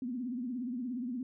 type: tone with vibrato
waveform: sine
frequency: 246.9 Hz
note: B3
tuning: in tune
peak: -34 dBFS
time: 0.02-1.23 s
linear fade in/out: 2 ms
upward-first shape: triangle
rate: 17 Hz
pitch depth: 150 cents each way
effects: none